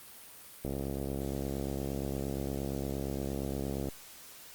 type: click train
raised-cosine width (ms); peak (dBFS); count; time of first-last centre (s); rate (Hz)
2; -22; 223; 0.65-3.886; 68.6
effects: white hiss -51 dBFS RMS until 4.54 s + Opus 32 kbps